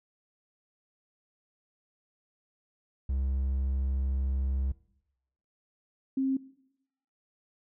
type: tone pair in turn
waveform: triangle / sine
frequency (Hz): 66.7 / 266.8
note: C2 / C4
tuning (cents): +34 / +34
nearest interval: 2 octaves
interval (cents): 2400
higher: second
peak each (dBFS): -25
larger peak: neither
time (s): 3.09-4.72 / 6.17-6.37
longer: first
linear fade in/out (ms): 5
effects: noise-tail reverb RT60 0.8 s tail -20 dB re dry